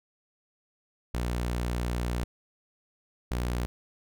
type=tone pair in turn; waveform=sawtooth; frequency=60 / 60.33 Hz; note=B1 / B1; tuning=-49 / -40 cents; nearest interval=unison; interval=9 cents; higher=second; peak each=-24 dBFS; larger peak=neither; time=1.14-2.24 / 3.31-3.66 s; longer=first; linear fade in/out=0 ms; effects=none